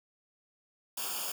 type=noise with comb filter; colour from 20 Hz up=white; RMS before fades=-36 dBFS; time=0.97-1.32 s; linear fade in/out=5 ms; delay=0.5 ms; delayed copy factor=-0.85; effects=none